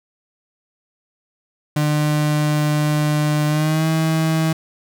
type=tone with pitch glide; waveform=35% pulse; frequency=150.2 to 160.05 Hz; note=D3 to D#3; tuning=+39 to +49 cents; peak=-14 dBFS; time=1.76-4.53 s; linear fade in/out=5 ms; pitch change=+110 cents; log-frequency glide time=3.47-3.87 s; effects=none